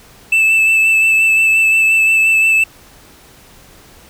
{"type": "tone with vibrato", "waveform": "triangle", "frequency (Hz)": 2637, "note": "E7", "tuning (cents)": 0, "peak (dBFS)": -7, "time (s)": [0.32, 2.64], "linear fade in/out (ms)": 5, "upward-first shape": "sine", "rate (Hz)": 5.7, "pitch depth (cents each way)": 17, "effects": ["pink hiss -43 dBFS RMS until 4.09 s"]}